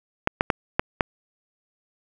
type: clicks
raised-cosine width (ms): 0.5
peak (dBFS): -3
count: 5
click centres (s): 0.274 / 0.409 / 0.502 / 0.795 / 1.008
effects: 7-bit